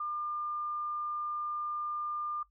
sine tone, 1200 Hz, D6, 37 cents sharp, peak -33 dBFS, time 0-2.43 s, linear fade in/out 5 ms, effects noise-tail reverb RT60 0.1 s tail -18 dB re dry + added 50 Hz sine -68 dBFS peak until 2.5 s

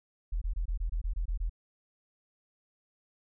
sine tone bursts, 41.2 Hz, E1, in tune, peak -28 dBFS, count 10, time 0.32-1.496 s, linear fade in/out 10 ms, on 96 ms, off 24 ms, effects none

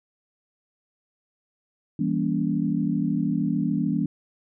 sine chord, E diminished seventh, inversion none, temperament just, 164.81 / 197.78 / 237.3 / 284.8 Hz, E3 / G3 / Bb3 / Db4, 0 / +16 / +31 / +47 cents, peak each -27 dBFS, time 1.99-4.06 s, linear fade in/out 5 ms, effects none

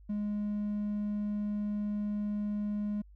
triangle tone, 207.7 Hz, G#3, in tune, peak -28 dBFS, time 0.09-3.02 s, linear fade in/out 10 ms, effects tanh soft clip ceiling -24 dBFS + added 50 Hz sine -52 dBFS peak until 3.15 s

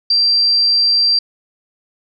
sine tone, 4712 Hz, D8, 5 cents sharp, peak -10 dBFS, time 0.1-1.19 s, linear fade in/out 5 ms, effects none

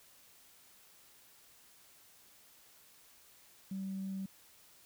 sine tone, 192.5 Hz, G3, 31 cents flat, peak -36 dBFS, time 3.71-4.26 s, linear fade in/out 5 ms, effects tanh soft clip ceiling -32 dBFS + white hiss -62 dBFS RMS until 4.85 s

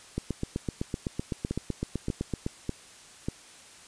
two click trains, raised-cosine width 3 ms, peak -16 / -16 dBFS, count 19 / 4, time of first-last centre 0.18-2.464 / 1.51-3.285 s, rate 7.88 / 1.69 Hz, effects white hiss -51 dBFS RMS until 3.87 s + resampled to 22050 Hz

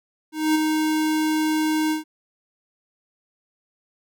square tone with ADSR envelope, 311.1 Hz, D#4, in tune, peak -16 dBFS, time 0.32-2.04 s, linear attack 230 ms, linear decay 14 ms, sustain -4 dB, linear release 130 ms, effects none

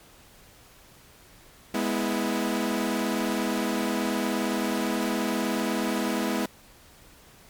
sawtooth chord, E major, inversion first, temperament equal with one note detuned, 207.7 / 246.9 / 325.7 Hz, G#3 / B3 / E4, 0 / 0 / -21 cents, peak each -25 / -25 / -26 dBFS, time 1.74-6.46 s, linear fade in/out 5 ms, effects pink hiss -53 dBFS RMS until 7.49 s + MP3 96 kbps

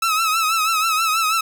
sawtooth tone with vibrato, 1300 Hz, E6, 24 cents flat, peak -13 dBFS, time 0.02-1.41 s, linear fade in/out 5 ms, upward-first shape triangle, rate 6.2 Hz, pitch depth 81 cents each way, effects none

